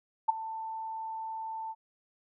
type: tone with ADSR envelope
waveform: sine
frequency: 889 Hz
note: A5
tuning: 18 cents sharp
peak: -18 dBFS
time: 0.28-1.75 s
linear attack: 14 ms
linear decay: 13 ms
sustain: -17 dB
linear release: 44 ms
effects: none